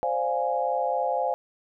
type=chord; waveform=sine; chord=D half-diminished seventh; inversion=third; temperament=equal; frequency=523.3 / 587.3 / 698.5 / 830.6 Hz; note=C5 / D5 / F5 / Ab5; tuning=0 / 0 / 0 / 0 cents; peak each=-28 / -32 / -28 / -28 dBFS; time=0.03-1.34 s; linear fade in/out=0 ms; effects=none